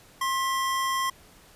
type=tone pair together; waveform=square; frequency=1064 / 1967.2 Hz; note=C6 / B6; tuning=+29 / -7 cents; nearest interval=major seventh; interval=1064 cents; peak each=-26 / -33 dBFS; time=0.21-1.1 s; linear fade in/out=5 ms; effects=pink hiss -54 dBFS RMS until 1.55 s + resampled to 32000 Hz